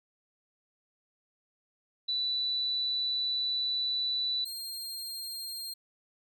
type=tone pair in turn; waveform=sine / sawtooth; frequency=3968 / 4204 Hz; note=B7 / C8; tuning=+7 / +7 cents; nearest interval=minor second; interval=100 cents; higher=second; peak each=-28 / -34 dBFS; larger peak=first; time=2.08-4.45 / 4.45-5.74 s; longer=first; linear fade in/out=10 ms; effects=none